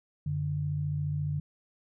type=tone pair together; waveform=sine; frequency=92.5 / 146.83 Hz; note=F#2 / D3; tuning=0 / 0 cents; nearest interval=minor sixth; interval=800 cents; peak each=-35 / -29 dBFS; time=0.26-1.4 s; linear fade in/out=5 ms; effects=none